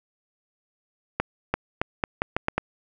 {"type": "accelerating click train", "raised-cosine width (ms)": 0.5, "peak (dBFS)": -7, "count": 8, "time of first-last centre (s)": [1.2, 2.58], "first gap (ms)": 340, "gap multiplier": 0.81, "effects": []}